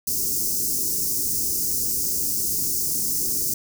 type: band-stop noise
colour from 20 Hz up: white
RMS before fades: -24 dBFS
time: 0.07-3.54 s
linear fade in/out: 5 ms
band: 420 to 5100 Hz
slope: 48 dB/octave
effects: none